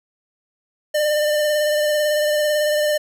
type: tone with vibrato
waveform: square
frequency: 600 Hz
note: D5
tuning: 37 cents sharp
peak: -17 dBFS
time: 0.94-2.98 s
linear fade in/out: 10 ms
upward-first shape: sine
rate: 18 Hz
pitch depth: 21 cents each way
effects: none